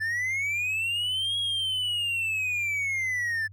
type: linear two-way sweep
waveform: triangle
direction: up then down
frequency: 1741 to 3318 to 1741 Hz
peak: -24 dBFS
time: 0-3.48 s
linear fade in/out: 20 ms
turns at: 1.38 s
effects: added 97 Hz sine -45 dBFS peak until 3.52 s